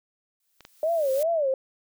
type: noise with exponential growth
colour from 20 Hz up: blue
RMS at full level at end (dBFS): -36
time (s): 0.4-1.23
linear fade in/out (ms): 2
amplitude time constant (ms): 180
type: clicks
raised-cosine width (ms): 0.2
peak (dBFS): -29 / -25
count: 2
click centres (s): 0.607 / 0.651
type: tone with vibrato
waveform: sine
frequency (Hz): 598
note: D5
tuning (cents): +31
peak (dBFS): -21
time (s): 0.83-1.54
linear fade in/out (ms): 2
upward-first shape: sine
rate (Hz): 2.6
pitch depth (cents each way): 220
effects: none